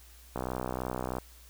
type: click train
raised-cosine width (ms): 1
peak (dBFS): -19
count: 53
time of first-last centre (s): 0.36-1.184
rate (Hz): 63.1
effects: added 60 Hz sine -53 dBFS peak until 1.49 s + white hiss -57 dBFS RMS until 1.49 s